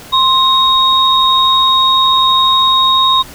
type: tone pair together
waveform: sine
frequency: 1053 / 3752 Hz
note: C6 / A#7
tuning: +11 / +11 cents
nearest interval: octave + minor seventh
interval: 2200 cents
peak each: -10 dBFS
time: 0.12-3.23 s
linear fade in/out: 20 ms
effects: pink hiss -34 dBFS RMS until 3.34 s

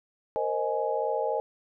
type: tone cluster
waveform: sine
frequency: 463.5 / 527 / 621 / 836 Hz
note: A#4 / C5 / D#5 / G#5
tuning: -10 / +12 / -3 / +11 cents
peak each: -31 dBFS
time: 0.36-1.4 s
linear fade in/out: 0 ms
effects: none

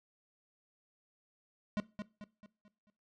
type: tone with echo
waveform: square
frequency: 208.5 Hz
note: G#3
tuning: 7 cents sharp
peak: -32 dBFS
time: 1.77-1.8 s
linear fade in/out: 0 ms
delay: 220 ms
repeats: 5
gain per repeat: -7 dB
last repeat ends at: 2.9 s
effects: noise-tail reverb RT60 0.3 s tail -19 dB re dry + low-pass 4000 Hz 12 dB/octave

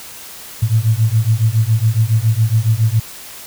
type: beating tone pair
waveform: sine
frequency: 107.8 / 115 Hz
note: A2 / A#2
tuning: -35 / -23 cents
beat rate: 7.2 Hz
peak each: -14 dBFS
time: 0.62-3 s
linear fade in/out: 10 ms
effects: white hiss -34 dBFS RMS until 3.46 s

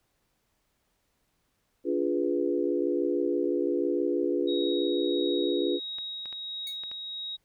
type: chord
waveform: sine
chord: D diminished seventh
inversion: none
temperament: equal with one note detuned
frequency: 288.1 / 349.2 / 415.3 / 493.9 Hz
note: D4 / F4 / Ab4 / Cb5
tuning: -33 / 0 / 0 / 0 cents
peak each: -30 / -28 / -31 / -32 dBFS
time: 1.84-5.8 s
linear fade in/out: 50 ms
type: tone with tremolo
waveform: sine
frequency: 3792 Hz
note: A#7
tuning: 29 cents sharp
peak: -33 dBFS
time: 4.47-7.37 s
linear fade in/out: 20 ms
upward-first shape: sine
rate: 1.5 Hz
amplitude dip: 25%
type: clicks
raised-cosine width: 0.3 ms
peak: -30 dBFS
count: 5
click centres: 5.985 / 6.257 / 6.327 / 6.836 / 6.915 s
type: tone with exponential decay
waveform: 5% pulse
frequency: 2217 Hz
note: C#7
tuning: in tune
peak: -29 dBFS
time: 6.67-6.8 s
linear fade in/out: 1 ms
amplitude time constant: 28 ms
effects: pink hiss -74 dBFS RMS until 7.44 s

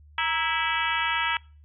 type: harmonic tone with a mistuned harmonic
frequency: 328.4 Hz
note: E4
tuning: 6 cents flat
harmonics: 3 / 4 / 5 / 6 / 7 / 8 / 9 / 10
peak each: -29 / -30 / -31 / -32 / -32 / -33 / -34 / -34 dBFS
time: 0.18-1.37 s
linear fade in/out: 2 ms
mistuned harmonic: 3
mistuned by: -78 cents
effects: noise-tail reverb RT60 0.4 s tail -25 dB re dry + added 74 Hz sine -49 dBFS peak until 1.64 s

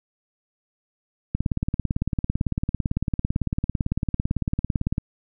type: click train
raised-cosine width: 5 ms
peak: -10 dBFS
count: 66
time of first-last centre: 1.35-4.981 s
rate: 17.9 Hz
effects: none

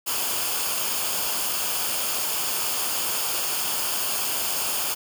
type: noise with comb filter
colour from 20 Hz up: white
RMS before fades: -26 dBFS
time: 0.06-4.95 s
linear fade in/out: 20 ms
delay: 0.51 ms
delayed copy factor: -0.55
effects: none

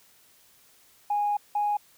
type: tone pair in turn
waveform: sine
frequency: 825 / 828.2 Hz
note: G#5 / G#5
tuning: -12 / -5 cents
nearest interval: unison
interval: 7 cents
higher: second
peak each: -22 dBFS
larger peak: neither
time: 1.1-1.37 / 1.55-1.77 s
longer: first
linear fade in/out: 5 ms
effects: tanh soft clip ceiling -18 dBFS + white hiss -59 dBFS RMS until 1.97 s

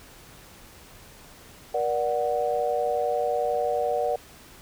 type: chord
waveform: sine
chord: Bb augmented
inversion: none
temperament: equal with one note detuned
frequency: 476 / 587.3 / 740 Hz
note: Bb4 / D5 / F#5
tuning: +36 / 0 / 0 cents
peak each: -27 dBFS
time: 1.74-4.16 s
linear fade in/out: 5 ms
effects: pink hiss -49 dBFS RMS until 4.61 s

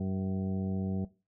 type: harmonic tone with a mistuned harmonic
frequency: 95.3 Hz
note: G2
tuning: 48 cents flat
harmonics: 1 / 2 / 3 / 4 / 5 / 7 / 8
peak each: -35 / -32 / -45 / -43 / -47 / -49 / -53 dBFS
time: 0-1.05 s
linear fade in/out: 5 ms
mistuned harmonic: 7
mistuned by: -38 cents
effects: noise-tail reverb RT60 0.3 s tail -18 dB re dry

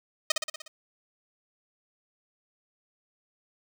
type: tone with echo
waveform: 5% pulse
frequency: 622 Hz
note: D#5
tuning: 1 cent flat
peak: -9 dBFS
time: 0.3-0.32 s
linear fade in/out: 5 ms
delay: 60 ms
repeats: 6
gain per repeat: -4 dB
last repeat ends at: 0.68 s
effects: none

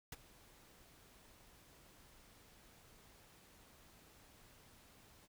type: noise with ADSR envelope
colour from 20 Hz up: pink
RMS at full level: -45 dBFS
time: 0.12-5.28 s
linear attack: 4 ms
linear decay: 27 ms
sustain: -19 dB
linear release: 35 ms
effects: none

